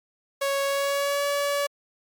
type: tone with pitch glide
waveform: sawtooth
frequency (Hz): 554.4 to 570.3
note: C#5 to C#5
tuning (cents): 0 to +49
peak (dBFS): -19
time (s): 0.41-1.67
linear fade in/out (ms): 10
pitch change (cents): +49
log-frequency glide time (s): 0.64-1.26
effects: MP3 96 kbps